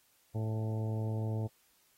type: harmonic tone with a mistuned harmonic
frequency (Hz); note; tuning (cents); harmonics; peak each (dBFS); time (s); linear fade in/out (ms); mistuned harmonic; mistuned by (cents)
110; A2; 0; 1 / 2 / 3 / 4 / 5 / 6 / 7 / 8; -32 / -42 / -45 / -45 / -48 / -50 / -54 / -53; 0.34-1.48; 20; 7; -27
effects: white hiss -69 dBFS RMS until 1.97 s + AAC 48 kbps